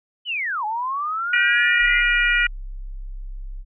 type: linear two-way sweep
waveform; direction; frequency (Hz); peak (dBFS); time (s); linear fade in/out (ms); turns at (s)
sine; down then up; 3073 to 830 to 2106; -22; 0.25-2.03; 50; 0.65
type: harmonic tone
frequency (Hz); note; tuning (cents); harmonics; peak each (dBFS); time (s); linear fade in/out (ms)
480; B4; -49; 3 / 4 / 5 / 6; -20 / -20 / -21 / -28; 1.33-2.47; 5
type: tone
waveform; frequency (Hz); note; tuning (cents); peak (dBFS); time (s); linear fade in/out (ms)
sine; 33.07; C1; +19; -29; 1.79-3.65; 50
effects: none